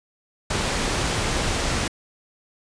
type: low-pass noise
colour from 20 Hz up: pink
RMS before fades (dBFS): -24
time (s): 0.5-1.88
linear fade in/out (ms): 5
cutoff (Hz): 8800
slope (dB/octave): 12
effects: resampled to 22050 Hz